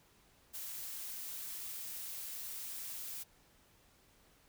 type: noise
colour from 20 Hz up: blue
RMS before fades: -44 dBFS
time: 0.53-3.24 s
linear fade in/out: 20 ms
effects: pink hiss -67 dBFS RMS until 4.48 s